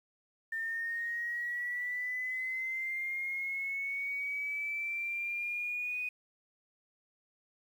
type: linear sweep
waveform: sine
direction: up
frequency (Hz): 1800 to 2489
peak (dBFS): -33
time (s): 0.52-6.09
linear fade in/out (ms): 5
effects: 10-bit